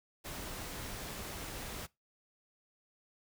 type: noise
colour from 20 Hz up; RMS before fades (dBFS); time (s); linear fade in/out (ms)
pink; -43; 0.24-1.87; 20
effects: noise-tail reverb RT60 0.2 s tail -21 dB re dry